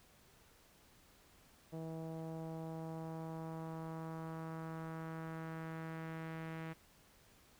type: tone with low-pass filter sweep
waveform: sawtooth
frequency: 161.7 Hz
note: E3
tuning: 33 cents flat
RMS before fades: -45 dBFS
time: 1.72-6.74 s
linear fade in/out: 20 ms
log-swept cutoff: 620 to 2200 Hz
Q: 1.7
effects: pink hiss -66 dBFS RMS until 7.59 s